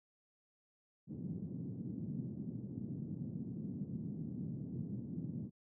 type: band-pass noise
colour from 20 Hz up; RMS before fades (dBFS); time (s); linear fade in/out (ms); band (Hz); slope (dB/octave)
white; -43; 1.07-5.51; 50; 120 to 230; 24
effects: none